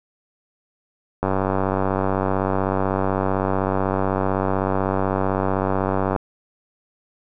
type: click train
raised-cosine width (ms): 1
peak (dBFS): -7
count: 474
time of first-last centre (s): 1.23-6.162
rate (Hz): 95.9
effects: none